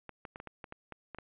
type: clicks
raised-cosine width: 0.5 ms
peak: -28 dBFS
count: 10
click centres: 0.093 / 0.252 / 0.359 / 0.401 / 0.473 / 0.642 / 0.724 / 0.923 / 1.147 / 1.186 s
effects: resampled to 8000 Hz